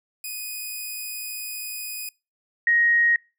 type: tone pair in turn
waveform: 5% pulse / sine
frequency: 2489 / 1878.3 Hz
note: D#7 / A#6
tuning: 0 / +13 cents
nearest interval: perfect fourth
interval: 487 cents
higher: first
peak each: -21 / -16 dBFS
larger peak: second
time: 0.24-2.09 / 2.67-3.16 s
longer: first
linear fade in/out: 2 ms
effects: noise-tail reverb RT60 0.3 s tail -26 dB re dry